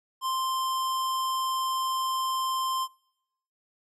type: tone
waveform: square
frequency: 1046.5 Hz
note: C6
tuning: in tune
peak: -27 dBFS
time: 0.21-2.88 s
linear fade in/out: 50 ms
effects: noise-tail reverb RT60 0.8 s tail -24 dB re dry + resampled to 32000 Hz